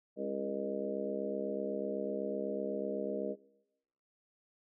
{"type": "harmonic tone with a mistuned harmonic", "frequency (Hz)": 68, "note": "C#2", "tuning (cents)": -33, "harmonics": [3, 4, 5, 6, 7, 8, 9], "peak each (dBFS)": [-42, -43, -45, -42, -39, -50, -40], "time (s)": [0.16, 3.36], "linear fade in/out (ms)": 50, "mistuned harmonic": 5, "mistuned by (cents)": -25, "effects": ["noise-tail reverb RT60 0.9 s tail -22 dB re dry"]}